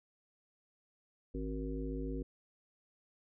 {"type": "harmonic tone with a mistuned harmonic", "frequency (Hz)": 53.4, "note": "G#1", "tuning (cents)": 49, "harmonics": [1, 3, 5, 7, 9], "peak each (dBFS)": [-39, -46, -41, -45, -46], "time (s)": [1.34, 2.23], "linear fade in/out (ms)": 10, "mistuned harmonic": 9, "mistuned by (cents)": -37, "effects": []}